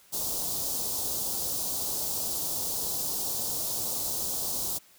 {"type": "band-stop noise", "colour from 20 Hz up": "white", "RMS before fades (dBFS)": -31, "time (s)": [0.12, 4.79], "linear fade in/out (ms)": 20, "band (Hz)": [920, 4200], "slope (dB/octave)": 24, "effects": ["white hiss -58 dBFS RMS until 4.98 s"]}